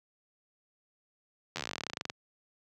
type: slowing click train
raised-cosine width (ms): 0.2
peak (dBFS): -17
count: 23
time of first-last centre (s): 1.56-2.099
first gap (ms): 11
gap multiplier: 1.07
effects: high-pass 100 Hz 12 dB/octave